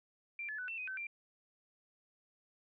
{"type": "tone with pitch steps", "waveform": "sine", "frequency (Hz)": [2364, 1722, 1493, 2685, 2505, 1533, 2368], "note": ["D7", "A6", "F#6", "E7", "D#7", "G6", "D7"], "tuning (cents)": [11, -38, 15, 31, 11, -39, 14], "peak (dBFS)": -39, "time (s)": [0.39, 1.069], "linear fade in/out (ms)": 2, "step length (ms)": 97, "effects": []}